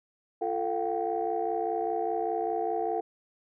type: tone cluster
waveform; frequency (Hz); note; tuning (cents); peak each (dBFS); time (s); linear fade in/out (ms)
sine; 346.4 / 444.9 / 708 / 773; F4 / A4 / F5 / G5; -14 / +19 / +23 / -24; -34 / -31 / -32 / -32; 0.41-3.01; 10
effects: tanh soft clip ceiling -18 dBFS